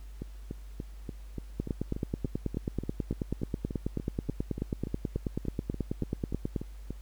two click trains, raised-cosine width 3 ms, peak -17 / -23 dBFS, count 47 / 24, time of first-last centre 1.6-6.562 / 0.22-6.906 s, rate 9.27 / 3.44 Hz, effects added 50 Hz sine -42 dBFS peak until 7.01 s + pink hiss -61 dBFS RMS until 7.01 s

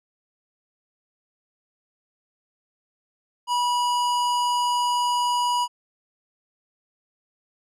square tone, 973 Hz, B5, 26 cents flat, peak -21 dBFS, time 3.47-5.68 s, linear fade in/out 50 ms, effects low-pass 9000 Hz 12 dB/octave

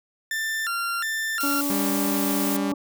40% pulse tone with vibrato, 1568 Hz, G6, in tune, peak -24 dBFS, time 0.31-1.61 s, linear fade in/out 2 ms, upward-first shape square, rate 1.4 Hz, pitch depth 220 cents each way
blue noise, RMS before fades -29 dBFS, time 1.4-2.57 s, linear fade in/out 5 ms
harmonic tone, 285.1 Hz, C#4, 49 cents sharp, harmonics 1 / 2 / 3 / 4, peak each -25 / -36 / -39 / -39 dBFS, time 1.43-2.74 s, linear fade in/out 5 ms
sawtooth tone, 199.4 Hz, G3, 30 cents sharp, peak -22 dBFS, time 1.7-2.72 s, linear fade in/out 0 ms
effects none

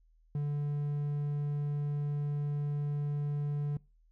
triangle tone, 145.7 Hz, D3, 13 cents flat, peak -28 dBFS, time 0.35-3.77 s, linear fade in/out 2 ms, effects noise-tail reverb RT60 0.3 s tail -24 dB re dry + added 40 Hz sine -62 dBFS peak until 4.11 s

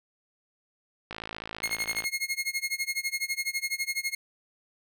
click train, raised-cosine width 0.3 ms, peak -20 dBFS, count 52, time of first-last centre 1.11-2.041 s, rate 54.8 Hz
sawtooth tone with tremolo, 2154 Hz, C7, 50 cents sharp, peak -22 dBFS, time 1.63-4.15 s, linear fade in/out 5 ms, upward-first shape sine, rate 12 Hz, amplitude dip 95%
effects none

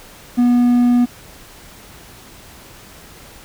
triangle tone, 243.3 Hz, B3, 26 cents flat, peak -8 dBFS, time 0.37-1.06 s, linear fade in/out 20 ms, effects pink hiss -41 dBFS RMS until 3.44 s

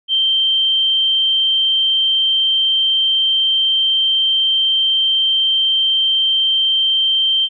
sine tone, 3136 Hz, G7, in tune, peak -12 dBFS, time 0.08-7.49 s, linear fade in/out 50 ms, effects none

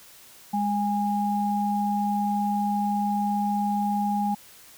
sine tone pair together, 205.3 / 820 Hz, G#3 / G#5, -20 / -22 cents, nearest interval 2 octaves, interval 2398 cents, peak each -25 dBFS, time 0.53-4.35 s, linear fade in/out 10 ms, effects white hiss -50 dBFS RMS until 4.77 s

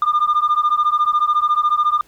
sine beating tone pair, 1200 / 1214 Hz, D6 / D#6, +37 / -43 cents, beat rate 14 Hz, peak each -15 dBFS, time 0.02-2.01 s, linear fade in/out 2 ms, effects tanh soft clip ceiling -10 dBFS + pink hiss -54 dBFS RMS until 2.07 s

